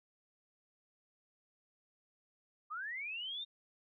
sine linear sweep, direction up, 1171 to 3700 Hz, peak -39 dBFS, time 2.7-3.45 s, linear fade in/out 20 ms, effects none

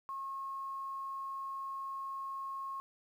sine tone with quantisation, 1084 Hz, C#6, 39 cents flat, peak -38 dBFS, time 0.09-2.8 s, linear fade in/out 0 ms, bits 11, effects none

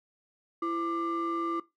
triangle ring-modulated tone, 425.2 Hz, G#4, 41 cents sharp, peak -23 dBFS, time 0.62-1.6 s, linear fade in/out 5 ms, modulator 760 Hz, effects noise-tail reverb RT60 0.2 s tail -18 dB re dry

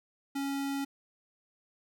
square tone, 277.2 Hz, C#4, in tune, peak -32 dBFS, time 0.35-0.85 s, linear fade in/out 10 ms, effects none

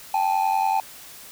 triangle ring-modulated tone, 829 Hz, G#5, 3 cents flat, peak -14 dBFS, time 0.14-0.8 s, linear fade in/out 2 ms, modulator 45.2 Hz, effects white hiss -43 dBFS RMS until 1.31 s

